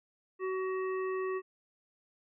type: harmonic tone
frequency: 376.1 Hz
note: F#4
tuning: 28 cents sharp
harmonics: 1 / 3 / 5 / 7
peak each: -32 / -40 / -45 / -51 dBFS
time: 0.39-1.42 s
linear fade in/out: 50 ms
effects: none